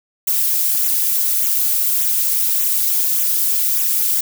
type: noise with flanger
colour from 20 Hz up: violet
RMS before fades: -17 dBFS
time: 0.27-4.21 s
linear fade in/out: 5 ms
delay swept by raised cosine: 0.2 to 4.7 ms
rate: 1.7 Hz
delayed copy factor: -0.75
effects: none